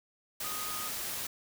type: tone in noise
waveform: sine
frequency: 1244.5 Hz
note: D#6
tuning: in tune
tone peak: -41 dBFS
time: 0.44-0.89 s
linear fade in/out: 5 ms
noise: white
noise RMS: -37 dBFS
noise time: 0.4-1.27 s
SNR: -7 dB
effects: none